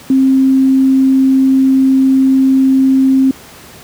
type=tone; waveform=sine; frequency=265.6 Hz; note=C4; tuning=26 cents sharp; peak=-6 dBFS; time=0.1-3.31 s; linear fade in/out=2 ms; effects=pink hiss -36 dBFS RMS until 3.83 s + high-pass 80 Hz 12 dB/octave